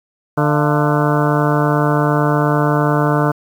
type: harmonic tone with a mistuned harmonic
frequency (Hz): 148.7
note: D3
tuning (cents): +22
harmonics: 1 / 2 / 3 / 4 / 5 / 6 / 7 / 8 / 9 / 10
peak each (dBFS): -16 / -19 / -21 / -22 / -23 / -24 / -24 / -25 / -26 / -26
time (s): 0.37-3.32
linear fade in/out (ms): 10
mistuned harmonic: 5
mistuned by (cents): -110
effects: 7-bit